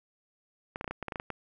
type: clicks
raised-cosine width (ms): 0.5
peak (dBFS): -20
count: 11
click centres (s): 0.759 / 0.811 / 0.844 / 0.878 / 0.91 / 1.027 / 1.083 / 1.122 / 1.158 / 1.199 / 1.303
effects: none